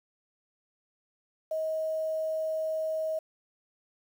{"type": "tone with quantisation", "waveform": "sine", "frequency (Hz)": 633, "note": "D#5", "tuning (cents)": 30, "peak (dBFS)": -28, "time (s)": [1.51, 3.19], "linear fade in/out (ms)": 5, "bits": 9, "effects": []}